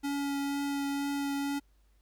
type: tone with vibrato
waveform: square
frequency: 281.5 Hz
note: C#4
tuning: 27 cents sharp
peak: -31 dBFS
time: 0.03-1.6 s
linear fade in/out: 20 ms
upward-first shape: triangle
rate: 2.1 Hz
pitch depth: 10 cents each way
effects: added 50 Hz sine -62 dBFS peak until 2.01 s + pink hiss -74 dBFS RMS until 2.01 s